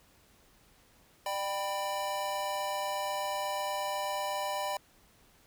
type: chord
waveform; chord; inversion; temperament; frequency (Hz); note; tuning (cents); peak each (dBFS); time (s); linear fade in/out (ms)
square; G major; second; equal with one note detuned; 598.3 / 784 / 987.8; D5 / G5 / B5; +32 / 0 / 0; -37 / -37 / -37; 1.26-4.77; 2
effects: pink hiss -63 dBFS RMS until 5.46 s